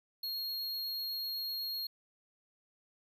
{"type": "tone", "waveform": "square", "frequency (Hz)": 4277, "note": "C8", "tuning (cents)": 37, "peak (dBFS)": -36, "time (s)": [0.23, 1.87], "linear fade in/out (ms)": 5, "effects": []}